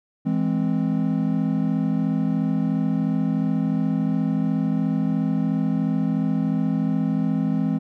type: chord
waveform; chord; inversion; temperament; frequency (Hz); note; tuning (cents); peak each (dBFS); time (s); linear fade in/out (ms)
triangle; E augmented; none; equal; 164.81 / 207.7 / 261.6; E3 / G#3 / B#3; 0 / 0 / 0; -22; 0.25-7.79; 20
effects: none